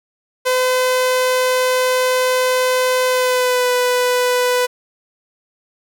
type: tone with pitch glide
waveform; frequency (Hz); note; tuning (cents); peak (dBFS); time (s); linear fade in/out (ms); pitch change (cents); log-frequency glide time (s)
sawtooth; 509 to 496.5; C5 to B4; -48 to +9; -10; 0.45-4.67; 20; -43; 3.08-3.7
effects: none